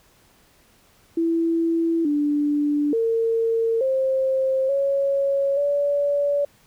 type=tone with pitch steps; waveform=sine; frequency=331.6 / 293.1 / 455.1 / 529 / 554 / 573 Hz; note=E4 / D4 / A#4 / C5 / C#5 / D5; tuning=+10 / -3 / -42 / +19 / -1 / -43 cents; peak=-18 dBFS; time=1.17-6.45 s; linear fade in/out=5 ms; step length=880 ms; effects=pink hiss -57 dBFS RMS until 6.66 s